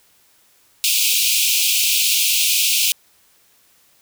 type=high-pass noise; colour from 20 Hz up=pink; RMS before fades=-17 dBFS; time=0.84-2.92 s; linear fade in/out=0 ms; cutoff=2400 Hz; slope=96 dB/octave; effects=white hiss -56 dBFS RMS until 4.01 s